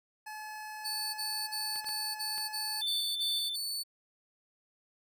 25% pulse tone, 857 Hz, A5, 46 cents flat, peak -37 dBFS, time 0.26-2.82 s, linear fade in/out 10 ms
sawtooth tone bursts, 4475 Hz, C#8, 16 cents sharp, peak -31 dBFS, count 9, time 0.84-3.836 s, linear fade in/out 20 ms, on 300 ms, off 37 ms
clicks, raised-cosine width 0.3 ms, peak -32 dBFS, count 4, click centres 1.759 / 1.845 / 1.89 / 2.381 s
triangle tone with tremolo, 3538 Hz, A7, 9 cents sharp, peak -29 dBFS, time 2.81-3.56 s, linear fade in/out 10 ms, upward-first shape square, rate 2.6 Hz, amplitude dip 30%
effects none

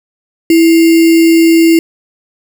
sine tone with sample-and-hold, 329.6 Hz, E4, in tune, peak -3 dBFS, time 0.5-1.79 s, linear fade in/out 2 ms, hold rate 2450 Hz, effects none

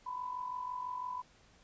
sine tone with amplitude modulation, 998 Hz, B5, 18 cents sharp, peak -34 dBFS, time 0.06-1.22 s, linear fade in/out 10 ms, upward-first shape sine, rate 46 Hz, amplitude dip 65%, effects pink hiss -64 dBFS RMS until 1.63 s + resampled to 16000 Hz

